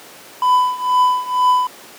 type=tone with tremolo; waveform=triangle; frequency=1000 Hz; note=B5; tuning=21 cents sharp; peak=-7 dBFS; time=0.42-1.67 s; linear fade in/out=2 ms; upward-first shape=triangle; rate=2.1 Hz; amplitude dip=90%; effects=pink hiss -39 dBFS RMS until 1.98 s + high-pass 300 Hz 12 dB/octave